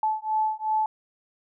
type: beating tone pair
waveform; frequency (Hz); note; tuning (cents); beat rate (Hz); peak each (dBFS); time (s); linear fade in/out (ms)
sine; 866 / 868.7; A5 / A5; -28 / -22; 2.7; -26; 0.03-0.86; 2
effects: none